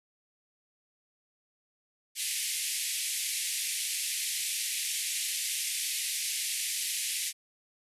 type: band-pass noise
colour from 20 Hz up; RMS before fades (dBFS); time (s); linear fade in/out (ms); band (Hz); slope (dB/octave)
white; -33; 2.15-7.33; 50; 2000 to 12000; 48
effects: resampled to 32000 Hz